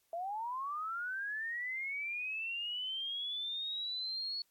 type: linear sweep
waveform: sine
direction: up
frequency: 656 to 4402 Hz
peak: -36 dBFS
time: 0.13-4.42 s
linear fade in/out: 2 ms
effects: white hiss -75 dBFS RMS until 4.5 s + AAC 64 kbps